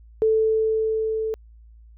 sine tone with level ramp, 440 Hz, A4, in tune, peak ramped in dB -15 to -23 dBFS, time 0.22-1.34 s, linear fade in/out 0 ms, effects added 56 Hz sine -45 dBFS peak until 1.97 s

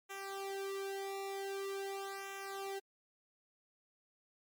sawtooth tone with flanger, 392 Hz, G4, in tune, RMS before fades -42 dBFS, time 0.09-2.8 s, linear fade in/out 20 ms, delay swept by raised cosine 0.22 to 1.92 ms, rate 0.45 Hz, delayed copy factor -0.95, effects MP3 96 kbps

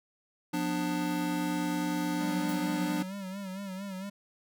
square chord, B diminished, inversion second, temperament just, 177.8 / 246.9 / 296.3 Hz, F3 / B3 / D4, +31 / 0 / +15 cents, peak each -35 / -38 / -32 dBFS, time 0.53-3.03 s, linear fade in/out 10 ms
square tone with vibrato, 193.1 Hz, G3, 26 cents flat, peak -37 dBFS, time 2.2-4.1 s, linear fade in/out 10 ms, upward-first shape sine, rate 4.4 Hz, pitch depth 74 cents each way
blue noise with exponential decay, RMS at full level -41 dBFS, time 2.49-2.66 s, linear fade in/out 2 ms, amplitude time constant 36 ms
effects none

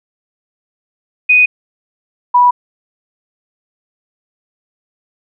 sine tone pair in turn, 2489 / 980.1 Hz, D#7 / B5, 0 / -13 cents, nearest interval octave + major third, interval 1613 cents, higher first, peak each -5 dBFS, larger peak neither, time 1.29-1.46 / 2.34-2.51 s, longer neither, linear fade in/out 10 ms, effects none

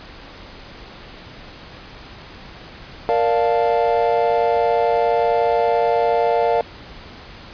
triangle chord, Bb major seventh, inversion none, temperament equal, 466.2 / 587.3 / 698.5 / 880 Hz, Bb4 / D5 / F5 / A5, 0 / 0 / 0 / 0 cents, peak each -17 / -20 / -17 / -22 dBFS, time 3.09-6.61 s, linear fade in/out 0 ms, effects pink hiss -39 dBFS RMS until 7.53 s + resampled to 11025 Hz

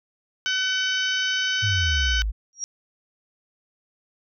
harmonic tone, 756 Hz, F#5, 37 cents sharp, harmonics 2 / 3 / 4 / 5 / 6 / 7 / 8, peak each -25 / -34 / -25 / -35 / -37 / -36 / -35 dBFS, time 0.46-2.22 s, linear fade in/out 0 ms
sine exponential sweep, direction down, 110 to 49 Hz, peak -22 dBFS, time 1.62-2.32 s, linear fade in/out 20 ms
sine tone with exponential growth, 5660 Hz, F8, 22 cents sharp, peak -22 dBFS, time 2.53-2.64 s, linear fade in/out 0 ms, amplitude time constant 22 ms
effects none

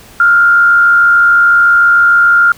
sine tone with frequency modulation, 1400 Hz, F6, 4 cents sharp, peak -4 dBFS, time 0.2-2.52 s, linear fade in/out 2 ms, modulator 73.6 Hz, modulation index 0.42, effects pink hiss -38 dBFS RMS until 2.57 s

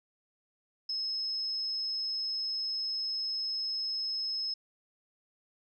sine tone, 5180 Hz, E8, 31 cents flat, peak -31 dBFS, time 0.89-4.54 s, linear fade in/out 5 ms, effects none

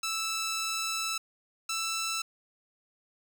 10% pulse tone pair in turn, 1318.5 / 1326.1 Hz, E6 / E6, 0 / +10 cents, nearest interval unison, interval 10 cents, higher second, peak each -22 / -22 dBFS, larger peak neither, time 0.03-1.18 / 1.69-2.22 s, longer first, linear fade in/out 5 ms, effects none

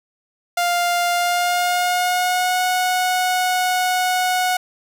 sawtooth tone with pitch glide, 700 to 733.5 Hz, F5 to F#5, +4 to -15 cents, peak -13 dBFS, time 0.57-4.57 s, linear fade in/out 5 ms, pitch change +81 cents, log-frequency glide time 1.12-2.63 s, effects none

